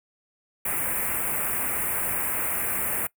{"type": "band-stop noise", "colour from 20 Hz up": "white", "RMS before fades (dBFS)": -27, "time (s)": [0.65, 3.07], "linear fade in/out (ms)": 5, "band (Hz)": [2500, 8700], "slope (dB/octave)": 48, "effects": ["noise-tail reverb RT60 0.1 s tail -21 dB re dry"]}